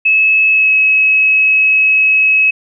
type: tone with pitch glide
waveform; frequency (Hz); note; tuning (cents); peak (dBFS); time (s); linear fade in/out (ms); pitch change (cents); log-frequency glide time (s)
sine; 2590 to 2568; E7 to E7; -31 to -46; -7; 0.05-2.51; 10; -15; 0.5-0.72
effects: none